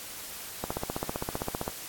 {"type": "click train", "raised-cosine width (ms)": 1, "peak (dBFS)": -16, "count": 17, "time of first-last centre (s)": [0.64, 1.679], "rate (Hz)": 15.4, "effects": ["white hiss -41 dBFS RMS until 1.88 s", "AAC 64 kbps"]}